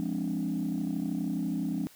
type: chord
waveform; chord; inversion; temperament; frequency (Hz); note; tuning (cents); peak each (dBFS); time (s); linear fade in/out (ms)
sine; D half-diminished seventh; first; equal; 174.61 / 207.7 / 261.6 / 293.7; F3 / Ab3 / C4 / D4; 0 / 0 / 0 / 0; -33; 0-1.87; 0
effects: tanh soft clip ceiling -23 dBFS + white hiss -56 dBFS RMS until 1.95 s